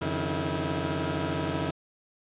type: tone cluster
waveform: 15% pulse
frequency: 88.1 / 140.5 / 156 / 324.9 Hz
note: F2 / C#3 / D#3 / E4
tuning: +16 / +24 / +5 / -25 cents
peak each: -27 dBFS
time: 0.01-1.71 s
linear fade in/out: 10 ms
effects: resampled to 8000 Hz